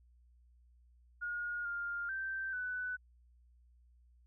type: tone with pitch steps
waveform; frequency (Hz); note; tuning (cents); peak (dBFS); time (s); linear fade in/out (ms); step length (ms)
sine; 1433 / 1404 / 1559 / 1495; F6 / F6 / G6 / F#6; +44 / +9 / -10 / +17; -36; 1.21-2.97; 20; 440
effects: added 60 Hz sine -62 dBFS peak until 4.26 s